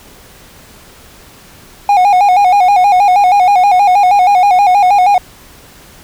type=tone with vibrato; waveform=triangle; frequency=771 Hz; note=G5; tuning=29 cents flat; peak=-3 dBFS; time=1.89-5.18 s; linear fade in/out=2 ms; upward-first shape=square; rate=6.3 Hz; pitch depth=94 cents each way; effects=pink hiss -39 dBFS RMS until 6.03 s